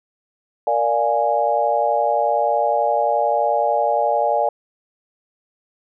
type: chord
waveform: sine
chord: Bb dominant seventh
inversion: none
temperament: equal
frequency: 466.2 / 587.3 / 698.5 / 830.6 Hz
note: Bb4 / D5 / F5 / Ab5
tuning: 0 / 0 / 0 / 0 cents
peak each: -25 / -20 / -21 / -20 dBFS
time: 0.67-4.49 s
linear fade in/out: 2 ms
effects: none